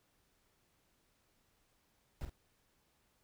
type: noise with echo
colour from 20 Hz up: brown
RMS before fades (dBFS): -40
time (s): 2.21-2.25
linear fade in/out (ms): 0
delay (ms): 45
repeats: 1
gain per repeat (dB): -7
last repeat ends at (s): 2.295
effects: pink hiss -75 dBFS RMS until 3.23 s